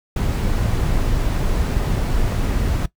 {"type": "noise", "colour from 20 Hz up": "brown", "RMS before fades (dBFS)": -19, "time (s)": [0.16, 2.86], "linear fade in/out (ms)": 5, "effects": ["noise-tail reverb RT60 0.1 s tail -18 dB re dry"]}